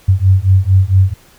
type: beating tone pair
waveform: sine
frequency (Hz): 92.9 / 97.3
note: F#2 / G2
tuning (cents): +7 / -12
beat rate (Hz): 4.4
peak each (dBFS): -10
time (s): 0.08-1.14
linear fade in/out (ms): 10
effects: pink hiss -46 dBFS RMS until 1.38 s